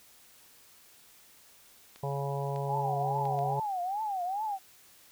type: clicks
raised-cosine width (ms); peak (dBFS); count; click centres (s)
0.2; -32; 4; 1.96 / 2.561 / 3.254 / 3.39
type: harmonic tone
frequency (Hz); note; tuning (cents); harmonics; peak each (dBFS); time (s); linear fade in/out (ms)
139.8; C#3; +15; 1 / 3 / 4 / 5 / 6 / 7; -33 / -38 / -39 / -40 / -41 / -41; 2.03-3.6; 5
type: tone with vibrato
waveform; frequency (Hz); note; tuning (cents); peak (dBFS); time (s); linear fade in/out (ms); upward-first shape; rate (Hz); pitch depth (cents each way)
sine; 786; G5; +4; -30; 2.67-4.59; 50; triangle; 2.4; 220
effects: white hiss -58 dBFS RMS until 5.11 s